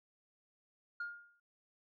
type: tone with exponential decay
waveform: sine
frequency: 1417 Hz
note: F6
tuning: 25 cents sharp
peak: -34 dBFS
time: 1-1.4 s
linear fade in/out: 5 ms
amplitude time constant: 85 ms
effects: tanh soft clip ceiling -35 dBFS